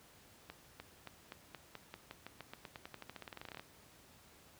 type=accelerating click train; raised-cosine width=0.3 ms; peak=-30 dBFS; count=29; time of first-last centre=0.5-3.596 s; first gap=300 ms; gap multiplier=0.91; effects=pink hiss -62 dBFS RMS until 4.59 s + high-pass 60 Hz 12 dB/octave